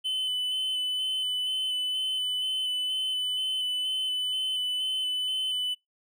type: tone with vibrato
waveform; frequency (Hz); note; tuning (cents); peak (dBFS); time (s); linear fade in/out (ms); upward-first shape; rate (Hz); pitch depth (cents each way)
triangle; 3022; F#7; +36; -25; 0.04-5.75; 20; square; 2.1; 13
effects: noise-tail reverb RT60 0.2 s tail -25 dB re dry